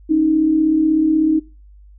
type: tone pair together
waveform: sine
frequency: 277.9 / 314.2 Hz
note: C#4 / D#4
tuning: +4 / +17 cents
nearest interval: major second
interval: 213 cents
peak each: -21 / -12 dBFS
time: 0.09-1.4 s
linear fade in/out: 20 ms
effects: noise-tail reverb RT60 0.3 s tail -20 dB re dry + added 50 Hz sine -41 dBFS peak until 1.98 s